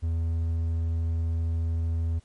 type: tone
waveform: triangle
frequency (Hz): 82.41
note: E2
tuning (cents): 0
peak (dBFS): -22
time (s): 0.02-2.2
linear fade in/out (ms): 20
effects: pink hiss -64 dBFS RMS until 2.24 s + MP3 48 kbps